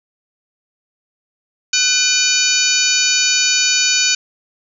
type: harmonic tone with a mistuned harmonic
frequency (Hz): 750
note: F#5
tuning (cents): +23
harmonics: 2 / 3 / 4 / 5 / 6 / 7 / 8 / 9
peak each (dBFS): -23 / -20 / -22 / -23 / -19 / -24 / -19 / -20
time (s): 1.73-4.15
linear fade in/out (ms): 5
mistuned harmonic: 3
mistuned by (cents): +130
effects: none